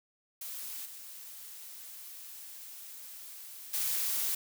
blue noise with level steps, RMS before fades -41 / -47 / -32 dBFS, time 0.41-4.35 s, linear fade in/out 5 ms, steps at 0.85 / 3.73 s, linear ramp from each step 10 ms, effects none

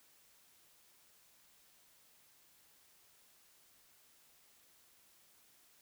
silence, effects white hiss -67 dBFS RMS until 5.81 s

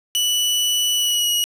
sawtooth tone with pitch glide, 2960 to 2904 Hz, F#7 to F#7, 0 to -33 cents, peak -14 dBFS, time 0.15-1.44 s, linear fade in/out 0 ms, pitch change -33 cents, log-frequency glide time 0.96-1.29 s, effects resampled to 32000 Hz + 7-bit

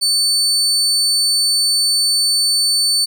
30% pulse tone, 4500 Hz, C#8, 25 cents sharp, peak -10 dBFS, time 0.01-3.06 s, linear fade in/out 20 ms, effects none

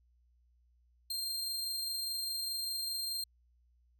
sawtooth tone with amplitude modulation, 4186 Hz, C8, in tune, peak -31 dBFS, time 1.1-3.24 s, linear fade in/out 5 ms, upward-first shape sine, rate 24.9 Hz, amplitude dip 25%, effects added 60 Hz sine -66 dBFS peak until 3.99 s

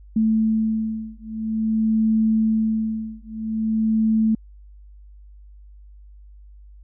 sine beating tone pair, 220 / 220.49 Hz, A3 / A3, 0 / +4 cents, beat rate 0.49 Hz, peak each -21 dBFS, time 0.16-4.35 s, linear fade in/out 5 ms, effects added 50 Hz sine -42 dBFS peak until 6.83 s

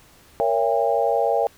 sine chord, A# diminished seventh, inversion none, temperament just, 466.2 / 559.4 / 671.3 / 805.5 Hz, A#4 / C#5 / E5 / G5, 0 / +16 / +31 / +47 cents, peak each -23 dBFS, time 0.4-1.47 s, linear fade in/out 0 ms, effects pink hiss -52 dBFS RMS until 1.57 s

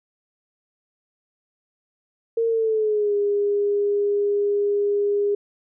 sine tone with pitch glide, 457.8 to 407.9 Hz, A#4 to G#4, -31 to -31 cents, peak -18 dBFS, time 2.37-5.35 s, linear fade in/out 5 ms, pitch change -200 cents, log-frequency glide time 2.48-3.15 s, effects none

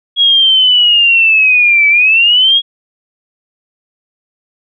sine linear two-way sweep, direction down then up, 3322 to 2289 to 3322 Hz, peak -5 dBFS, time 0.16-2.62 s, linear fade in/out 50 ms, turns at 1.88 s, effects none

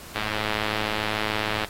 click train, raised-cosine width 0.3 ms, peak -10 dBFS, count 160, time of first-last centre 0.16-1.646 s, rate 107 Hz, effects pink hiss -42 dBFS RMS until 1.69 s + AAC 48 kbps

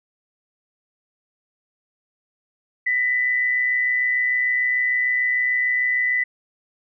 sine tone pair together, 1864.7 / 1991.4 Hz, A#6 / B6, 0 / +14 cents, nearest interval minor second, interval 114 cents, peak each -29 / -18 dBFS, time 2.86-6.24 s, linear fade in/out 10 ms, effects none

